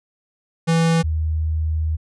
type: tone pair in turn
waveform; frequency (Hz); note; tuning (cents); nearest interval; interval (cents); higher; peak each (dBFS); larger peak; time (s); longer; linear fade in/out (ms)
square / sine; 164.81 / 78.8; E3 / D#2; 0 / +23; octave + minor second; 1277; first; -15 / -18; first; 0.67-1.03 / 1.03-1.97; second; 20
effects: resampled to 22050 Hz